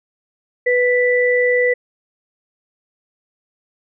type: tone pair together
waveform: sine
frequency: 493.9 / 1975.6 Hz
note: B4 / B6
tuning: 0 / 0 cents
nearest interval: 2 octaves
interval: 2400 cents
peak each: -14 / -17 dBFS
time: 0.66-1.74 s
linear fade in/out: 10 ms
effects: none